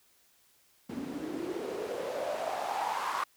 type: noise with band-pass filter sweep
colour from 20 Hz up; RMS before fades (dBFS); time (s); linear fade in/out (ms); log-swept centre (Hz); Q
white; -35; 0.89-3.24; 5; 240 to 1100; 5.6
effects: white hiss -66 dBFS RMS until 3.36 s